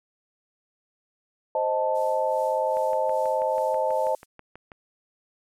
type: chord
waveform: sine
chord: A diminished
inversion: first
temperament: equal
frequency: 523.3 / 622.3 / 880 Hz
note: C5 / Eb5 / A5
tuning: 0 / 0 / 0 cents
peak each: -26 dBFS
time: 1.55-4.15 s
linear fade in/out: 2 ms
type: noise with tremolo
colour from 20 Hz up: violet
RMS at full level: -43 dBFS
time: 1.94-4.26 s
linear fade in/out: 20 ms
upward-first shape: sine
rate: 2.5 Hz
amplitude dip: 65%
type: click train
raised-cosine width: 0.5 ms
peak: -28 dBFS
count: 13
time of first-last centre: 2.77-4.718 s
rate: 6.16 Hz
effects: low-pass 9000 Hz 12 dB/octave